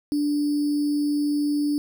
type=tone with sample-and-hold; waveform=sine; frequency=292.8 Hz; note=D4; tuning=5 cents flat; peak=-20 dBFS; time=0.12-1.78 s; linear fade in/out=0 ms; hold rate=4900 Hz; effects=none